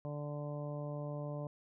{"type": "harmonic tone", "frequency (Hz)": 146.83, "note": "D3", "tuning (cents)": 0, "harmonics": [1, 2, 3, 4, 5, 6, 7], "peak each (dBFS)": [-40, -48, -50, -44, -55, -57, -54], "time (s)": [0.05, 1.47], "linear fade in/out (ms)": 0, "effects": []}